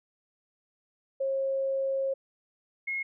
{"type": "tone pair in turn", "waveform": "sine", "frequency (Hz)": [540, 2160], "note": ["C#5", "C#7"], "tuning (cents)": [-45, -45], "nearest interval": "2 octaves", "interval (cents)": 2400, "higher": "second", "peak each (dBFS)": [-26, -29], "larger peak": "first", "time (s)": [[1.2, 2.14], [2.87, 3.03]], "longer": "first", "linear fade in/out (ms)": 10, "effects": []}